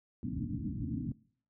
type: low-pass noise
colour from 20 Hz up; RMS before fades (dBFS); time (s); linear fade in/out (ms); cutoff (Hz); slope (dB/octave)
white; -36; 0.23-1.12; 2; 300; 96
effects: noise-tail reverb RT60 0.6 s tail -24 dB re dry + high-pass 60 Hz 12 dB/octave